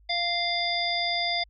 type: harmonic tone with a mistuned harmonic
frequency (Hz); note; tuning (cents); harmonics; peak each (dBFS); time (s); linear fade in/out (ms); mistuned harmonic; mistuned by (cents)
695; F5; -9; 1 / 3 / 5 / 7; -30 / -30 / -30 / -30; 0.09-1.44; 10; 5; +40
effects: added 51 Hz sine -54 dBFS peak until 1.49 s